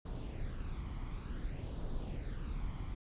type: noise with flanger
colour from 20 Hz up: brown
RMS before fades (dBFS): -40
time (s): 0.05-2.95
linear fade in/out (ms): 10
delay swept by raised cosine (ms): 0.22 to 0.95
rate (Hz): 0.55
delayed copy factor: +0.5
effects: resampled to 8000 Hz